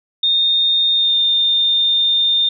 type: tone with pitch glide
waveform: sine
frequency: 3663 to 3625 Hz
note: A#7 to A#7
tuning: -31 to -49 cents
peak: -12 dBFS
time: 0.23-2.49 s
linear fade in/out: 5 ms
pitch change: -18 cents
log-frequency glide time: 0.93-1.17 s
effects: none